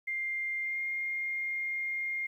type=tone with pitch glide; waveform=sine; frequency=2100 to 2122 Hz; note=C7 to C7; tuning=+6 to +24 cents; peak=-31 dBFS; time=0.07-2.27 s; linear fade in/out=10 ms; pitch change=+18 cents; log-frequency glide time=0.61-0.79 s; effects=11-bit